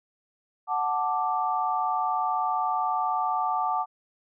sine chord, D major, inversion first, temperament equal, 740 / 880 / 1174.7 Hz, F#5 / A5 / D6, 0 / 0 / 0 cents, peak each -28 dBFS, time 0.67-3.86 s, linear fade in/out 50 ms, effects none

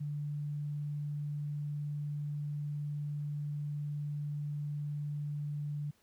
sine tone, 146.83 Hz, D3, in tune, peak -34 dBFS, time 0-5.91 s, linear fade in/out 10 ms, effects pink hiss -70 dBFS RMS until 6.02 s + high-pass 80 Hz 12 dB/octave

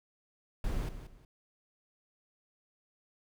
brown noise with echo, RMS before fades -33 dBFS, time 0.64-0.89 s, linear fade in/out 2 ms, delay 180 ms, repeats 2, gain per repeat -11 dB, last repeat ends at 1.25 s, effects none

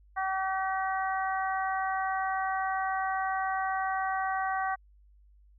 harmonic tone, 381.8 Hz, G4, 46 cents flat, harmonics 2 / 3 / 4 / 5, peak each -30 / -34 / -36 / -38 dBFS, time 0.16-4.76 s, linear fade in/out 20 ms, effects added 50 Hz sine -56 dBFS peak until 5.58 s

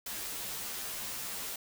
white noise with comb filter, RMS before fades -39 dBFS, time 0.06-1.56 s, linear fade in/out 5 ms, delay 12 ms, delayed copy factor -0.95, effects none

